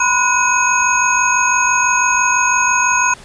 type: tone cluster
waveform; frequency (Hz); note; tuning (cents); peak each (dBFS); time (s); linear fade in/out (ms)
sine; 978 / 1024 / 1461 / 2531 / 6570; B5 / C6 / F#6 / D#7 / G#8; -17 / -38 / -22 / +29 / -20; -18; 0-3.14; 5
effects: pink hiss -40 dBFS RMS until 3.24 s + resampled to 22050 Hz